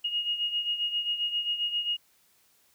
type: beating tone pair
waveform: sine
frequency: 2867 / 2874.5 Hz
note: F7 / F7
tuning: +45 / +49 cents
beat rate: 7.5 Hz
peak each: -28 / -34 dBFS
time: 0.04-1.97 s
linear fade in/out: 10 ms
effects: white hiss -65 dBFS RMS until 2.74 s